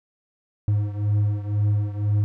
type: beating tone pair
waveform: triangle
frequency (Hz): 103.1 / 105.1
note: G#2 / G#2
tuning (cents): -12 / +21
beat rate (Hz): 2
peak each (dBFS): -19 / -23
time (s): 0.68-2.24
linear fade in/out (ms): 0
effects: none